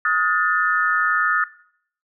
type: tone cluster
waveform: sine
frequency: 1260 / 1439 / 1771 Hz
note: D#6 / F#6 / A6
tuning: +21 / -49 / +11 cents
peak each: -21 dBFS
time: 0.05-1.44 s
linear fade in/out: 2 ms
effects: noise-tail reverb RT60 0.6 s tail -18 dB re dry